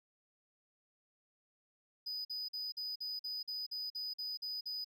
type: tone bursts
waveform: triangle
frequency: 4978 Hz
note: D#8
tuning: in tune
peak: -37 dBFS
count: 12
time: 2.06-4.846 s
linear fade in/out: 10 ms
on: 190 ms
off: 46 ms
effects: none